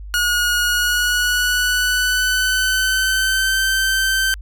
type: tone with pitch glide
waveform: sawtooth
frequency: 1445 to 1548.7 Hz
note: F#6 to G6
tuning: -41 to -21 cents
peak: -12 dBFS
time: 0.14-4.34 s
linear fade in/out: 0 ms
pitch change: +120 cents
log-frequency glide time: 0.65-3.6 s
effects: added 50 Hz sine -30 dBFS peak until 4.41 s